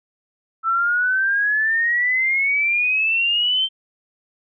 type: exponential sweep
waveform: sine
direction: up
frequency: 1318.5 to 3136 Hz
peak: -16 dBFS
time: 0.63-3.69 s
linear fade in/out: 50 ms
effects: none